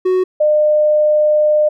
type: tone pair in turn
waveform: triangle / sine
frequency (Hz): 370 / 604.6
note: F#4 / D#5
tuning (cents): 0 / -50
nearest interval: major sixth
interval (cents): 850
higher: second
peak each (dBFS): -9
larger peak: neither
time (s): 0.05-0.24 / 0.4-1.69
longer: second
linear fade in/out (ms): 10
effects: none